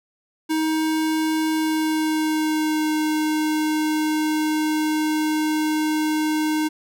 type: tone with pitch glide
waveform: square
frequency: 315.3 to 308.8 Hz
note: D#4 to D#4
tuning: +23 to -13 cents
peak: -20 dBFS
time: 0.49-6.69 s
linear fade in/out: 20 ms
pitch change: -36 cents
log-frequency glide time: 1.49-2.93 s
effects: none